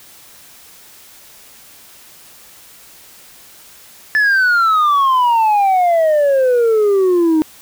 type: exponential sweep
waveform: sine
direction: down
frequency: 1750 to 307.2 Hz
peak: -7 dBFS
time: 4.15-7.42 s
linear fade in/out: 0 ms
effects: tanh soft clip ceiling -9 dBFS + white hiss -42 dBFS RMS until 7.61 s